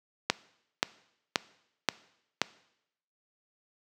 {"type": "click train", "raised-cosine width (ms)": 0.2, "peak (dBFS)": -5, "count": 5, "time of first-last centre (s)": [0.3, 2.416], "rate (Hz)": 1.89, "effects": ["noise-tail reverb RT60 0.8 s tail -20 dB re dry", "high-pass 150 Hz 12 dB/octave"]}